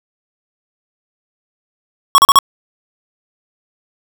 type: tone bursts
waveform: square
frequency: 1108.7 Hz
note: C#6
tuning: in tune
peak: -4 dBFS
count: 4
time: 2.15-2.388 s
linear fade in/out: 0 ms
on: 31 ms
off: 38 ms
effects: none